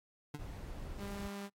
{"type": "tone with exponential decay", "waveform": "25% pulse", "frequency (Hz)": 147.3, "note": "D3", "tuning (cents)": 6, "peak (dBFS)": -34, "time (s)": [0.34, 0.43], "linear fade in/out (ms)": 5, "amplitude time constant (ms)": 19}
{"type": "noise", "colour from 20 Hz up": "brown", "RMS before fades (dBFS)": -45, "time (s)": [0.38, 1.29], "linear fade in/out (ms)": 20}
{"type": "tone", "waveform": "sawtooth", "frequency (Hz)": 200.2, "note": "G3", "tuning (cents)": 37, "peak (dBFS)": -38, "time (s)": [0.97, 1.5], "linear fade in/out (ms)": 50}
{"effects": ["noise-tail reverb RT60 0.1 s tail -26 dB re dry", "AAC 48 kbps"]}